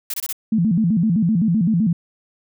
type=noise bursts; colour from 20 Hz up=blue; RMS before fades=-25 dBFS; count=4; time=0.1-0.327 s; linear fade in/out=2 ms; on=38 ms; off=25 ms
type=tone with vibrato; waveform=sine; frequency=193.4 Hz; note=G3; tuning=23 cents flat; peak=-14 dBFS; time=0.52-1.93 s; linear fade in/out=5 ms; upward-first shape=square; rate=7.8 Hz; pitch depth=230 cents each way
effects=none